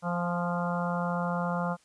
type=harmonic tone with a mistuned harmonic; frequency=174.61 Hz; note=F3; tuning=in tune; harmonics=1 / 3 / 4 / 5 / 6 / 7 / 8; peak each=-30 / -35 / -36 / -37 / -38 / -38 / -39 dBFS; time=0.02-1.77 s; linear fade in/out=50 ms; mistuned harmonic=5; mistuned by=-20 cents; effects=white hiss -64 dBFS RMS until 1.84 s + resampled to 22050 Hz